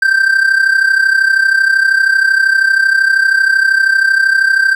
triangle tone with amplitude modulation, 1567 Hz, G6, 1 cent flat, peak -3 dBFS, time 0.02-4.75 s, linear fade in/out 5 ms, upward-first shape sine, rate 32.8 Hz, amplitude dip 70%, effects none

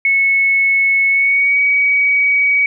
sine tone with pitch glide, 2200 to 2263 Hz, C#7 to C#7, -14 to +35 cents, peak -10 dBFS, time 0.05-2.66 s, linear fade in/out 2 ms, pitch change +49 cents, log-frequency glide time 1.09-1.6 s, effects none

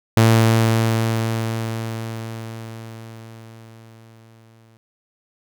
sawtooth tone with exponential decay, 113 Hz, A2, 47 cents sharp, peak -6 dBFS, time 0.17-4.77 s, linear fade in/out 0 ms, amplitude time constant 1000 ms, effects none

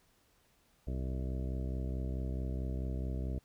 harmonic tone, 64.6 Hz, C2, 21 cents flat, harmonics 1 / 2 / 3 / 4 / 5 / 6 / 7 / 9 / 10, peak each -35 / -41 / -45 / -47 / -49 / -51 / -52 / -54 / -55 dBFS, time 0.87-3.39 s, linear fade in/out 5 ms, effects pink hiss -70 dBFS RMS until 3.44 s

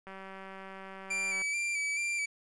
click train, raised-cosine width 0.5 ms, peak -31 dBFS, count 260, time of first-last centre 0.07-1.419 s, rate 192 Hz
45% pulse tone with vibrato, 2330 Hz, D7, 14 cents flat, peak -30 dBFS, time 1.1-2.26 s, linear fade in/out 10 ms, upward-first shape square, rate 2.3 Hz, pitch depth 28 cents each way
effects resampled to 22050 Hz + 10-bit

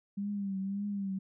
sine tone with vibrato, 198.1 Hz, G3, 18 cents sharp, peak -32 dBFS, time 0.17-1.19 s, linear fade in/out 10 ms, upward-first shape triangle, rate 1.8 Hz, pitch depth 69 cents each way, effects none

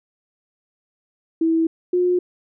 sine tone pair in turn, 326.2 / 358.6 Hz, E4 / F4, -18 / +46 cents, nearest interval major second, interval 164 cents, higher second, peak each -15 dBFS, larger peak neither, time 1.41-1.67 / 1.93-2.19 s, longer neither, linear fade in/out 5 ms, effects none

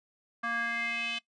square tone with band-pass filter sweep, 233.3 Hz, A#3, 2 cents sharp, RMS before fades -33 dBFS, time 0.43-1.19 s, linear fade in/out 10 ms, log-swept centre 1400 to 3000 Hz, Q 4.7, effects noise-tail reverb RT60 0.1 s tail -19 dB re dry + resampled to 22050 Hz

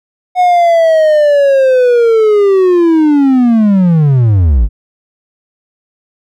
triangle linear sweep, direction down, 733 to 46.25 Hz, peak -3 dBFS, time 0.35-4.69 s, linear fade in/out 50 ms, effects none

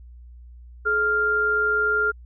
sine tone pair together, 426.7 / 1396.9 Hz, G#4 / F6, +47 / 0 cents, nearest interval octave + major sixth, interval 2053 cents, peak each -26 / -19 dBFS, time 0.85-2.12 s, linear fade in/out 20 ms, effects added 60 Hz sine -41 dBFS peak until 2.25 s

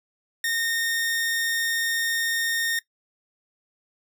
sawtooth tone, 1838 Hz, A#6, 25 cents flat, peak -20 dBFS, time 0.44-2.79 s, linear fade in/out 2 ms, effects noise-tail reverb RT60 0.1 s tail -18 dB re dry

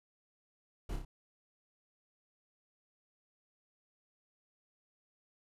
brown noise with echo, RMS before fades -37 dBFS, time 0.89-0.96 s, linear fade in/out 5 ms, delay 30 ms, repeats 3, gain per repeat -4 dB, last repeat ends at 1.05 s, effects resampled to 32000 Hz

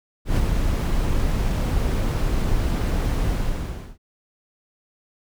brown noise with ADSR envelope, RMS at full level -17 dBFS, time 0.25-3.98 s, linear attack 120 ms, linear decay 33 ms, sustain -4 dB, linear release 680 ms, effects none

